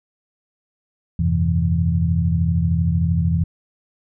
sine tone cluster, 85.4 / 98.4 / 128.5 / 165.3 Hz, F2 / G2 / C3 / E3, -38 / +7 / -31 / +5 cents, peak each -19 / -25 / -26 / -19 dBFS, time 1.19-3.44 s, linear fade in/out 5 ms, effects none

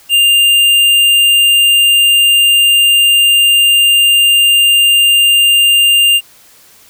triangle tone with hard clipping, 2800 Hz, F7, 4 cents sharp, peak -7 dBFS, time 0.09-6.21 s, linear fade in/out 50 ms, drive 16 dB, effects white hiss -43 dBFS RMS until 6.89 s

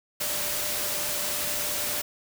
sine tone in noise, 593 Hz, D5, 17 cents sharp, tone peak -40 dBFS, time 0.2-2.02 s, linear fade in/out 10 ms, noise white, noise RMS -29 dBFS, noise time 0.2-2.02 s, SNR -14 dB, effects none

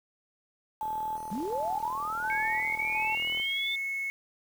sine tone with tremolo, 868 Hz, A5, 24 cents flat, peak -30 dBFS, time 0.81-3.15 s, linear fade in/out 2 ms, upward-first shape square, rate 1.4 Hz, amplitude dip 50%
click train, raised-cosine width 1 ms, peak -31 dBFS, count 104, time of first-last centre 0.83-3.399 s, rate 40.1 Hz
sine linear sweep, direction up, 173 to 3600 Hz, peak -31 dBFS, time 1.31-3.76 s, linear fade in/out 10 ms
sine tone with pitch glide, 2217 to 2193 Hz, C#7 to C#7, 0 to -19 cents, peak -30 dBFS, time 2.3-4.1 s, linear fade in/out 0 ms, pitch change -19 cents, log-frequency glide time 3.04-3.25 s
effects 8-bit

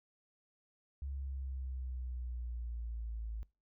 sine exponential sweep, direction down, 69.3 to 54.2 Hz, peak -38 dBFS, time 1.02-3.43 s, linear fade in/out 0 ms, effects noise-tail reverb RT60 0.3 s tail -24 dB re dry

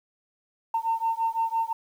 sine beating tone pair, 904 / 909.9 Hz, A5 / A#5, +47 / -42 cents, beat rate 5.9 Hz, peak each -26 dBFS, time 0.74-1.73 s, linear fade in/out 5 ms, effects tanh soft clip ceiling -17 dBFS + 9-bit

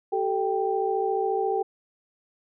sine tone cluster, 384.2 / 438.4 / 785 Hz, G4 / A4 / G5, -35 / -6 / +2 cents, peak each -27 dBFS, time 0.12-1.63 s, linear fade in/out 10 ms, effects none

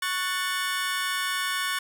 25% pulse chord, F# minor, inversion second, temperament just, 1110 / 1480 / 1776 Hz, C#6 / F#6 / A6, +2 / 0 / +16 cents, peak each -27 dBFS, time 0.02-1.79 s, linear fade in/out 5 ms, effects none

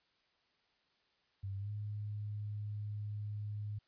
sine tone with pitch glide, 98 to 104.43 Hz, G2 to G#2, 0 to +10 cents, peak -38 dBFS, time 1.43-3.79 s, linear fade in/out 10 ms, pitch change +110 cents, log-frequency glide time 1.58-1.7 s, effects white hiss -75 dBFS RMS until 3.87 s + resampled to 11025 Hz

